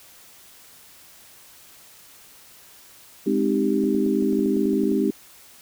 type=chord; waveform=sine; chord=Ab major seventh; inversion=none; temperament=equal; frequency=207.7 / 261.6 / 311.1 / 392 Hz; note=Ab3 / C4 / Eb4 / G4; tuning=0 / 0 / 0 / 0 cents; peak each=-24 dBFS; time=3.26-5.11 s; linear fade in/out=10 ms
type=clicks; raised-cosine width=2 ms; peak=-27 dBFS; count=12; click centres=3.839 / 3.949 / 4.064 / 4.224 / 4.329 / 4.392 / 4.46 / 4.567 / 4.656 / 4.733 / 4.836 / 4.919 s
effects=white hiss -49 dBFS RMS until 5.61 s